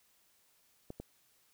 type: clicks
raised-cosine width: 2 ms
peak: -29 dBFS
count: 2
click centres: 0.904 / 1 s
effects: white hiss -70 dBFS RMS until 1.53 s